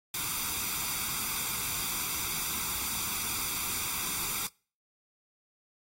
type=noise with comb filter; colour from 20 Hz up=white; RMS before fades=-33 dBFS; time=0.14-4.47 s; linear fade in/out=2 ms; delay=0.84 ms; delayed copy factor=+0.75; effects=noise-tail reverb RT60 0.4 s tail -25 dB re dry + AAC 48 kbps